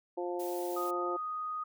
harmonic tone, 176.3 Hz, F3, 17 cents sharp, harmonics 2 / 3 / 4 / 5, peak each -35 / -39 / -41 / -43 dBFS, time 0.17-1.17 s, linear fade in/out 10 ms
blue noise, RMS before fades -47 dBFS, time 0.39-0.91 s, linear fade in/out 10 ms
sine tone, 1244.5 Hz, D#6, in tune, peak -34 dBFS, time 0.76-1.64 s, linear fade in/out 10 ms
effects none

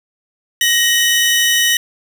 sawtooth tone pair together, 1879.2 / 2988 Hz, A#6 / F#7, +13 / +16 cents, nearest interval minor sixth, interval 803 cents, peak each -11 dBFS, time 0.61-1.77 s, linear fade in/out 2 ms, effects 7-bit

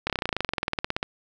slowing click train, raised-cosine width 0.3 ms, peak -9 dBFS, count 23, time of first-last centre 0.07-1.029 s, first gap 28 ms, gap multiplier 1.04, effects none

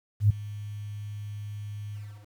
sine tone with ADSR envelope, 103.83 Hz, G#2, in tune, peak -14 dBFS, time 0.2-2.28 s, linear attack 99 ms, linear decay 8 ms, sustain -20 dB, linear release 340 ms, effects 9-bit

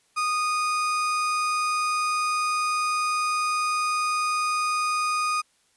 35% pulse tone, 1235 Hz, D#6, 13 cents flat, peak -21 dBFS, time 0.16-5.42 s, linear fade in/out 20 ms, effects white hiss -65 dBFS RMS until 5.76 s + resampled to 24000 Hz

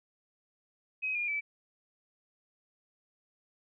sine tone with pitch steps, 2533 / 2419 / 2309 Hz, D#7 / D#7 / D7, +30 / -49 / -30 cents, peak -30 dBFS, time 1.02-1.41 s, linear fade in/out 20 ms, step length 130 ms, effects none

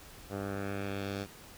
10% pulse tone with low-pass filter sweep, 99.1 Hz, G2, 19 cents sharp, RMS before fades -37 dBFS, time 0.29-1.27 s, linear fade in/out 50 ms, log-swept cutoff 1000 to 5700 Hz, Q 1.4, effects pink hiss -52 dBFS RMS until 1.57 s

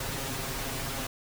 pink noise with comb filter, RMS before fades -34 dBFS, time 0-1.07 s, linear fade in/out 5 ms, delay 7.4 ms, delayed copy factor +0.85, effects none

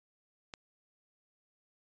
click, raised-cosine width 0.2 ms, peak -25 dBFS, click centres 0.538 s, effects resampled to 16000 Hz

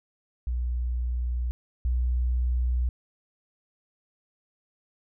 sine tone pair in turn, 60.8 / 61.54 Hz, B1 / B1, -26 / -5 cents, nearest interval unison, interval 21 cents, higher second, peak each -25 / -22 dBFS, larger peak second, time 0.47-1.51 / 1.85-2.89 s, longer neither, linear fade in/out 0 ms, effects none

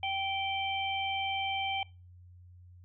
harmonic tone, 780 Hz, G5, 9 cents flat, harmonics 1 / 3 / 4, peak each -33 / -36 / -36 dBFS, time 0.03-1.83 s, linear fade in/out 2 ms, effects noise-tail reverb RT60 0.3 s tail -24 dB re dry + added 89 Hz sine -51 dBFS peak until 2.84 s

